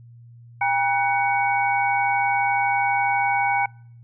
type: tone cluster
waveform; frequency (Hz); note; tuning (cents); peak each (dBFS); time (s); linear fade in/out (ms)
sine; 801 / 953 / 1499 / 2240; G5 / A#5 / F#6 / C#7; +37 / +38 / +22 / +18; -21 / -26 / -28 / -24; 0.61-3.66; 5
effects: noise-tail reverb RT60 0.6 s tail -26 dB re dry + added 118 Hz sine -43 dBFS peak until 4.03 s